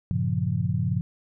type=chord; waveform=sine; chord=G half-diminished seventh; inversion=none; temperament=equal; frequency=98 / 116.54 / 138.59 / 174.61 Hz; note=G2 / Bb2 / Db3 / F3; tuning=0 / 0 / 0 / 0 cents; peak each=-28 dBFS; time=0.11-1.01 s; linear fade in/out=0 ms; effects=none